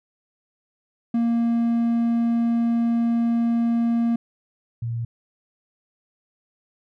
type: tone pair in turn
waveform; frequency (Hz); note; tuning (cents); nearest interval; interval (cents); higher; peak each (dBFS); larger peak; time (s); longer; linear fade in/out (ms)
triangle / sine; 233.1 / 116.55; A#3 / A#2; 0 / 0; octave; 1200; first; -16 / -24; first; 1.14-4.16 / 4.82-5.05; first; 5
effects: none